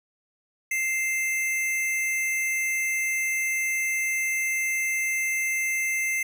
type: tone pair together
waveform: square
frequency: 2093 / 2637 Hz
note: C7 / E7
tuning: 0 / 0 cents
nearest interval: major third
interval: 400 cents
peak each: -25 / -35 dBFS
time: 0.71-6.23 s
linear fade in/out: 5 ms
effects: none